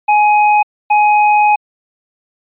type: tone bursts at uneven times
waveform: square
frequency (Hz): 838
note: G#5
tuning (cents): +15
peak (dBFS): -8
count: 2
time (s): 0.08-0.63 / 0.9-1.56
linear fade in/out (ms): 10
effects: resampled to 8000 Hz